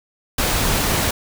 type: noise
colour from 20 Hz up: pink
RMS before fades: -19 dBFS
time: 0.38-1.11 s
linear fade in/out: 5 ms
effects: none